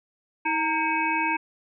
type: harmonic tone with a mistuned harmonic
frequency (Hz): 320.5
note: E4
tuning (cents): -49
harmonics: 1 / 3 / 5 / 7 / 8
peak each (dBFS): -31 / -25 / -31 / -30 / -29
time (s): 0.45-1.37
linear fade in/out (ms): 10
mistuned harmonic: 3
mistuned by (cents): -72
effects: none